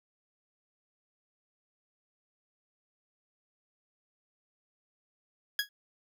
20% pulse tone with exponential decay, 1661.2 Hz, G#6, in tune, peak -19 dBFS, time 5.59-5.69 s, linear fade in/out 2 ms, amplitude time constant 20 ms, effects none

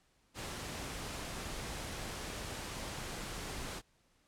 pink noise, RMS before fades -42 dBFS, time 0.34-3.82 s, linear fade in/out 50 ms, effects pink hiss -72 dBFS RMS until 4.27 s + low-pass 10000 Hz 12 dB/octave

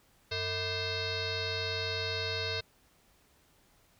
sine tone with frequency modulation, 2093 Hz, C7, in tune, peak -31 dBFS, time 0.31-2.61 s, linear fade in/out 10 ms, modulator 547 Hz, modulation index 4.8, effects pink hiss -66 dBFS RMS until 3.99 s

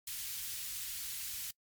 white band-stop noise, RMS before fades -41 dBFS, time 0.07-1.51 s, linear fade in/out 5 ms, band 100 to 2300 Hz, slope 12 dB/octave, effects noise-tail reverb RT60 0.1 s tail -25 dB re dry + MP3 96 kbps

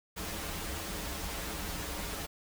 pink noise with comb filter, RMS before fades -38 dBFS, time 0.16-2.27 s, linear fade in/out 20 ms, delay 8 ms, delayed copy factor -0.85, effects none

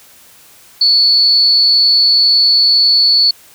sine tone with amplitude modulation, 4435 Hz, C#8, in tune, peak -4 dBFS, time 0.81-3.31 s, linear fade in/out 5 ms, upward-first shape sine, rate 242 Hz, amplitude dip 60%, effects white hiss -43 dBFS RMS until 3.54 s

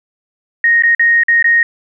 sine tone with dropouts, 1864.7 Hz, A#6, in tune, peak -7 dBFS, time 0.64-1.63 s, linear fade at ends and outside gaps 2 ms, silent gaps 0.823-0.835 / 0.949-0.995 / 1.235-1.283 / 1.426-1.443 s, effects none

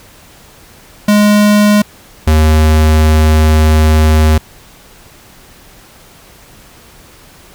square tone pair in turn, 207.9 / 77.87 Hz, G#3 / D#2, +2 / +2 cents, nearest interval octave + perfect fourth, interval 1700 cents, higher first, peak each -6 dBFS, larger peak neither, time 1.08-1.82 / 2.27-4.38 s, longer second, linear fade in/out 5 ms, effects pink hiss -40 dBFS RMS until 7.54 s

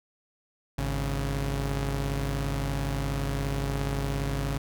sawtooth tone pair together, 51.91 / 138.59 Hz, G#1 / C#3, 0 / 0 cents, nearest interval octave + perfect fourth, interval 1700 cents, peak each -26 dBFS, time 0.78-4.58 s, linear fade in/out 5 ms, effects none

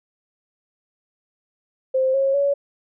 sine tone with pitch steps, 523.3 / 543 / 563.5 Hz, C5 / C#5 / C#5, 0 / -36 / +28 cents, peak -16 dBFS, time 1.94-2.54 s, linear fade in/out 10 ms, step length 200 ms, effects none

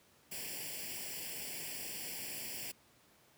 white noise with comb filter, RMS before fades -43 dBFS, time 0.31-2.72 s, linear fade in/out 10 ms, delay 0.39 ms, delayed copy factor +0.95, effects pink hiss -66 dBFS RMS until 3.37 s + high-pass 100 Hz 12 dB/octave

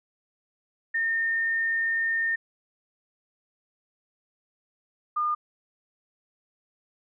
sine tone pair in turn, 1822 / 1213 Hz, A#6 / D#6, -40 / -44 cents, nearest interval perfect fifth, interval 704 cents, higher first, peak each -23 dBFS, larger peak neither, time 0.94-2.36 / 5.16-5.35 s, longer first, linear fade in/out 10 ms, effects none

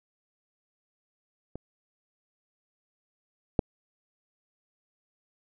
clicks, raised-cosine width 2 ms, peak -24 / -8 dBFS, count 2, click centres 1.556 / 3.592 s, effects none

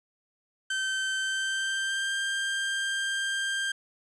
30% pulse tone with pitch glide, 1546 to 1588.5 Hz, G6 to G6, -24 to +23 cents, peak -25 dBFS, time 0.7-3.72 s, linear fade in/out 5 ms, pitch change +47 cents, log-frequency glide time 1.19-2.14 s, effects resampled to 24000 Hz

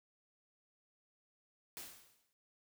white noise with exponential decay, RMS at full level -45 dBFS, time 1.77-2.33 s, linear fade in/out 0 ms, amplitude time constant 120 ms, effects none

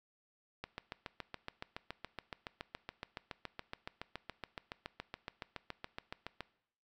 click train, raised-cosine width 0.3 ms, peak -25 dBFS, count 42, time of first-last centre 0.64-6.407 s, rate 7.11 Hz, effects noise-tail reverb RT60 0.7 s tail -19 dB re dry

